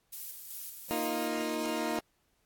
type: noise with tremolo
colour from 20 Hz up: violet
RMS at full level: -40 dBFS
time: 0.12-1.28 s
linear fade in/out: 10 ms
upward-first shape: square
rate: 2.6 Hz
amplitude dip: 40%
type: chord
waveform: 20% pulse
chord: Bb suspended fourth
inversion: none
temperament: equal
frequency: 233.1 / 311.1 / 349.2 Hz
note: Bb3 / Eb4 / F4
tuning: 0 / 0 / 0 cents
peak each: -31 / -29 / -32 dBFS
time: 0.91-1.99 s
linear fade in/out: 0 ms
effects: pink hiss -74 dBFS RMS until 2.45 s + AAC 64 kbps